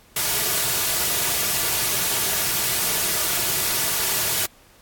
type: noise with comb filter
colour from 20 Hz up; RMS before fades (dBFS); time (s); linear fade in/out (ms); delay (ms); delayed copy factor
white; -22; 0.16-4.46; 5; 3.8; -0.5
effects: pink hiss -53 dBFS RMS until 4.81 s + AAC 64 kbps